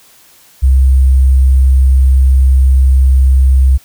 sine tone with sample-and-hold, 65.9 Hz, C2, 13 cents sharp, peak -4 dBFS, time 0.62-3.78 s, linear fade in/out 20 ms, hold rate 8820 Hz, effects white hiss -44 dBFS RMS until 3.84 s

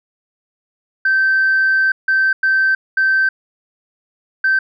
sine tone bursts at uneven times, 1552 Hz, G6, 18 cents flat, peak -10 dBFS, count 5, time 1.05-1.92 / 2.08-2.33 / 2.43-2.75 / 2.97-3.29 / 4.44-4.59 s, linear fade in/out 5 ms, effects tanh soft clip ceiling -8 dBFS

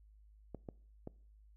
clicks, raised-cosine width 2 ms, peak -30 dBFS, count 3, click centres 0.547 / 0.688 / 1.074 s, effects noise-tail reverb RT60 0.5 s tail -23 dB re dry + added 52 Hz sine -59 dBFS peak until 1.56 s

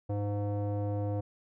square tone with low-pass filter, 102.5 Hz, G#2, 22 cents flat, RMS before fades -32 dBFS, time 0.09-1.21 s, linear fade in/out 10 ms, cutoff 610 Hz, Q 2.5, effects none

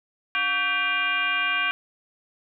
sine tone with frequency modulation, 1975.5 Hz, B6, in tune, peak -21 dBFS, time 0.35-1.71 s, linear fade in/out 0 ms, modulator 419 Hz, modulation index 2.1, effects none

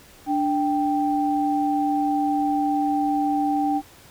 sine tone pair together, 293.7 / 784.1 Hz, D4 / G5, 0 / 0 cents, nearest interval octave + perfect fourth, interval 1700 cents, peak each -22 dBFS, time 0.26-3.82 s, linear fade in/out 50 ms, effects pink hiss -49 dBFS RMS until 4.1 s

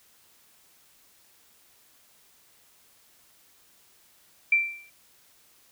sine tone with exponential decay, 2349 Hz, D7, in tune, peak -15 dBFS, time 4.52-4.9 s, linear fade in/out 5 ms, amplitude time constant 82 ms, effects white hiss -60 dBFS RMS until 5.71 s

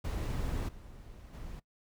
brown noise with level steps, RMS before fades -34 / -50 / -44 dBFS, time 0.04-1.6 s, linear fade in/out 10 ms, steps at 0.68 / 1.33 s, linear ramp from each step 10 ms, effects noise-tail reverb RT60 0.1 s tail -20 dB re dry

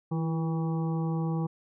harmonic tone with a mistuned harmonic, 161.6 Hz, E3, 34 cents flat, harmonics 1 / 2 / 3 / 5 / 6 / 7, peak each -27 / -36 / -40 / -41 / -47 / -46 dBFS, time 0.11-1.47 s, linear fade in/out 10 ms, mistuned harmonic 2, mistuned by +51 cents, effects none

